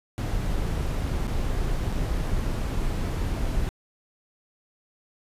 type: noise with dropouts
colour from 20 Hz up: brown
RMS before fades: -26 dBFS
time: 0.18-3.69 s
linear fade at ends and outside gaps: 0 ms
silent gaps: 1.27-1.278 / 1.919-1.925 s
effects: resampled to 32000 Hz